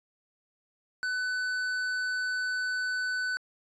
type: tone with tanh clipping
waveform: triangle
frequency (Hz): 1500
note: F#6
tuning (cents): +23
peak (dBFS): -30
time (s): 1.03-3.37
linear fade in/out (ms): 0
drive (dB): 14
effects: resampled to 22050 Hz